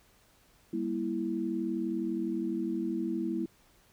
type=chord; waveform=sine; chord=E diminished; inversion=first; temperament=just; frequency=197.78 / 237.3 / 329.6 Hz; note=G3 / Bb3 / E4; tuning=+16 / +31 / 0 cents; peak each=-36 / -35 / -32 dBFS; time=0.73-3.46 s; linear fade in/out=5 ms; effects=pink hiss -64 dBFS RMS until 3.92 s